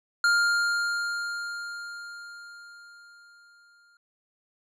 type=tone with exponential decay; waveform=square; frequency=1404 Hz; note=F6; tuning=9 cents sharp; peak=-19 dBFS; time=0.24-3.97 s; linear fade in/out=2 ms; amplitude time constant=810 ms; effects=low-pass 7000 Hz 12 dB/octave